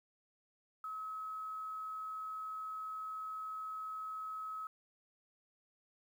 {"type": "tone with quantisation", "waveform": "sine", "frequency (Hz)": 1283, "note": "E6", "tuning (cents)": -47, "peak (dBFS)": -40, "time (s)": [0.84, 4.67], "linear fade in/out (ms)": 2, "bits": 11, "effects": []}